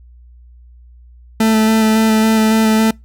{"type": "tone with vibrato", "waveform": "40% pulse", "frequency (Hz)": 220, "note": "A3", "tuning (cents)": 0, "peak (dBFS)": -9, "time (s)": [1.4, 2.91], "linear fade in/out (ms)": 5, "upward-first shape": "square", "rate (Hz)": 3.6, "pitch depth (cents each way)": 11, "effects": ["noise-tail reverb RT60 0.2 s tail -25 dB re dry", "added 60 Hz sine -39 dBFS peak until 3.04 s"]}